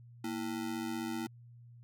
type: ring-modulated tone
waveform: square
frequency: 280 Hz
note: C#4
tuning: 18 cents sharp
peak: -33 dBFS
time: 0.24-1.27 s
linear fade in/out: 5 ms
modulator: 47.8 Hz
effects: added 119 Hz sine -52 dBFS peak until 1.83 s